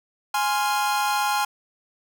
45% pulse chord, F minor, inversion first, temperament equal, 830.6 / 1046.5 / 1396.9 Hz, Ab5 / C6 / F6, 0 / 0 / 0 cents, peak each -23 / -27 / -28 dBFS, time 0.34-1.45 s, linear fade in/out 5 ms, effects none

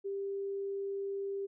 sine tone, 395.4 Hz, G4, 15 cents sharp, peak -34 dBFS, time 0.04-1.47 s, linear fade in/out 20 ms, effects none

